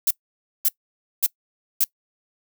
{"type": "noise bursts", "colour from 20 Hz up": "violet", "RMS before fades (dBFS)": -18, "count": 4, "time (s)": [0.07, 1.842], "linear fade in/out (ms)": 5, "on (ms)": 38, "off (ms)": 540, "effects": ["noise-tail reverb RT60 0.1 s tail -23 dB re dry"]}